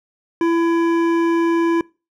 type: tone with hard clipping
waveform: sine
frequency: 334.9 Hz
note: E4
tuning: 27 cents sharp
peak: -16 dBFS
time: 0.41-1.81 s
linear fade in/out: 2 ms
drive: 12 dB
effects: noise-tail reverb RT60 0.3 s tail -24 dB re dry